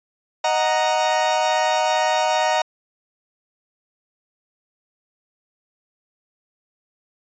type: chord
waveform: 40% pulse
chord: D# minor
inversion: none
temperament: equal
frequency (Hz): 622.3 / 740 / 932.3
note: D#5 / F#5 / A#5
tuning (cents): 0 / 0 / 0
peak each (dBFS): -21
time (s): 0.44-2.62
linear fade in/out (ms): 5
effects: resampled to 16000 Hz